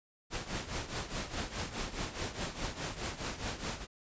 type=noise with tremolo; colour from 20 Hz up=pink; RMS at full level=-35 dBFS; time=0.3-3.87 s; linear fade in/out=50 ms; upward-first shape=triangle; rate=4.8 Hz; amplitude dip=80%; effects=resampled to 16000 Hz